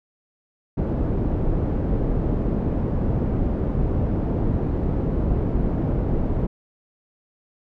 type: low-pass noise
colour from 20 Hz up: pink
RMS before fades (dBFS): -22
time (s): 0.77-6.47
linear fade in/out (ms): 10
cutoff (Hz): 410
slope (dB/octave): 12
effects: none